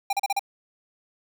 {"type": "tone bursts", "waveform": "square", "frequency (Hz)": 799, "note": "G5", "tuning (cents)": 33, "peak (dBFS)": -22, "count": 5, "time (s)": [0.1, 0.394], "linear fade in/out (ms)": 5, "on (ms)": 30, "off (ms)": 36, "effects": []}